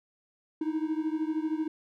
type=beating tone pair; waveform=triangle; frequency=309.5 / 322.5 Hz; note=D#4 / E4; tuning=-9 / -38 cents; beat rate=13 Hz; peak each=-28 / -30 dBFS; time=0.61-1.68 s; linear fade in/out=5 ms; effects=none